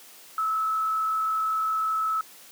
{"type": "tone with frequency modulation", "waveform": "sine", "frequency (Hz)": 1300, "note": "E6", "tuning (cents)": -24, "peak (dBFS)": -23, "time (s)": [0.38, 2.21], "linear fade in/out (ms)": 2, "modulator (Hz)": 45.3, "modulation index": 0.39, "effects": ["white hiss -49 dBFS RMS until 2.51 s", "high-pass 200 Hz 12 dB/octave"]}